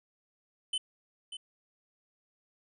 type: tone with echo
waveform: square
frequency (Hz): 3041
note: F#7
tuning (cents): +47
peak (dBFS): -30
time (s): 0.73-0.78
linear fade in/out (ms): 5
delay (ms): 590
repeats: 1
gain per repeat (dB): -10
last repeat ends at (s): 1.37
effects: resampled to 24000 Hz